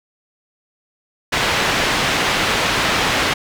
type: low-pass noise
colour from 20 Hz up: white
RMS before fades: -18 dBFS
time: 1.32-3.34 s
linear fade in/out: 10 ms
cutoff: 2900 Hz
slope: 12 dB/octave
effects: none